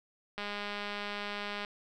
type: click train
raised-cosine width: 0.3 ms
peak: -22 dBFS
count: 261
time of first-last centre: 0.38-1.648 s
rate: 205 Hz
effects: none